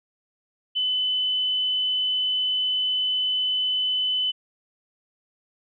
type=tone; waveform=sine; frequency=3016 Hz; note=F#7; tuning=32 cents sharp; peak=-21 dBFS; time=0.75-4.32 s; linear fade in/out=20 ms; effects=none